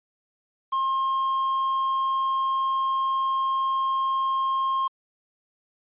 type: tone with quantisation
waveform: triangle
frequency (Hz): 1067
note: C6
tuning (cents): +34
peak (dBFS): -20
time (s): 0.72-4.88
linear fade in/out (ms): 10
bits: 8
effects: resampled to 8000 Hz